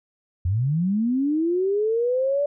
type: linear sweep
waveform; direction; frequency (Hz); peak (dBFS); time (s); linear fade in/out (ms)
sine; up; 82.2 to 584; -19; 0.45-2.46; 5
effects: none